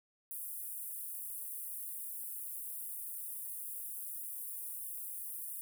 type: high-pass noise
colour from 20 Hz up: pink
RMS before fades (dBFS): -43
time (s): 0.31-5.61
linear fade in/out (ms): 0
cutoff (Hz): 9600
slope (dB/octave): 48
effects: none